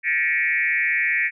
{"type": "tone with frequency modulation", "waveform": "sine", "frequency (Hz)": 2060, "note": "C7", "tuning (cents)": -28, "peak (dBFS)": -18, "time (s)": [0.03, 1.31], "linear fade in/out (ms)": 50, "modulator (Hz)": 155, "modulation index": 2.1, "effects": []}